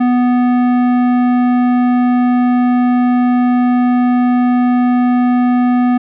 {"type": "tone with tanh clipping", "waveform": "sine", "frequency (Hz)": 246.9, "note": "B3", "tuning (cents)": 0, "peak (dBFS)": -11, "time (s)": [0, 5.98], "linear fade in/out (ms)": 10, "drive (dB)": 14, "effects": []}